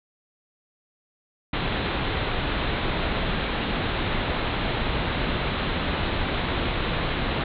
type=low-pass noise; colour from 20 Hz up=pink; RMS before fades=-26 dBFS; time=1.53-7.44 s; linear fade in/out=5 ms; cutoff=4000 Hz; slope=96 dB/octave; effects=none